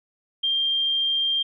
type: tone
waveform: sine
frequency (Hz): 3187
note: G7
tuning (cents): +28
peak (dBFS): -20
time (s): 0.43-1.43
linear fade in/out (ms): 10
effects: none